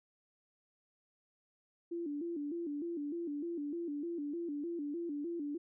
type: tone with vibrato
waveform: sine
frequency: 314.7 Hz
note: D#4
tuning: 20 cents sharp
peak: -36 dBFS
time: 1.91-5.58 s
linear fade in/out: 10 ms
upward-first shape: square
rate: 3.3 Hz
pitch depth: 140 cents each way
effects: none